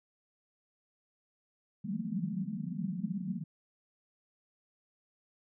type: band-pass noise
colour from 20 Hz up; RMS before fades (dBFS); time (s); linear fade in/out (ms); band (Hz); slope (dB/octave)
pink; -36; 1.84-3.44; 10; 160 to 230; 96
effects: none